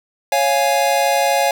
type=chord; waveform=square; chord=Db major; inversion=none; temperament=equal; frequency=554.4 / 698.5 / 830.6 Hz; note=Db5 / F5 / Ab5; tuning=0 / 0 / 0 cents; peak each=-19 dBFS; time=0.32-1.51 s; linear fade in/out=2 ms; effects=7-bit